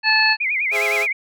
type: harmonic tone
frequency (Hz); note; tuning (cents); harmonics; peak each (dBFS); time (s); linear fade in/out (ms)
870; A5; -20; 1 / 2 / 3 / 5; -22 / -17 / -18 / -19; 0.03-0.37; 50
type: tone with vibrato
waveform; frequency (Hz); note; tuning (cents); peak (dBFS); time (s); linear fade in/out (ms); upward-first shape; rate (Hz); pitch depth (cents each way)
sine; 2251; C#7; +26; -18; 0.4-1.13; 10; sine; 9.7; 170
type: chord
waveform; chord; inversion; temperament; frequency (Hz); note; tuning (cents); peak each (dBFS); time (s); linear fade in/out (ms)
sawtooth; Ab augmented; none; equal with one note detuned; 415.3 / 523.3 / 666.5; Ab4 / C5 / E5; 0 / 0 / +19; -21 / -26 / -22; 0.71-1.07; 50
effects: none